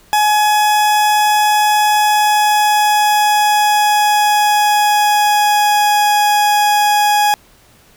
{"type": "tone with pitch glide", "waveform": "40% pulse", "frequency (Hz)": [843, 832.4], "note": ["G#5", "G#5"], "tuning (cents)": [26, 4], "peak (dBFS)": -9, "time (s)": [0.13, 7.34], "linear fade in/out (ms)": 0, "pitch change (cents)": -22, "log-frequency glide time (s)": [1.97, 6.12], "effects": ["pink hiss -48 dBFS RMS until 7.96 s"]}